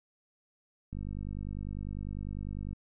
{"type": "click train", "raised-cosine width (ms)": 5, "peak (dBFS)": -27, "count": 91, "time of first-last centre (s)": [0.93, 2.73], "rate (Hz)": 50, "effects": []}